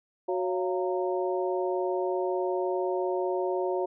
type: harmonic tone with a mistuned harmonic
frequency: 184.4 Hz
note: F#3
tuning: 6 cents flat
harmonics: 2 / 3 / 4 / 5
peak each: -28 / -32 / -34 / -36 dBFS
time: 0.28-3.86 s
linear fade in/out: 10 ms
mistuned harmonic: 4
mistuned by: -110 cents
effects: none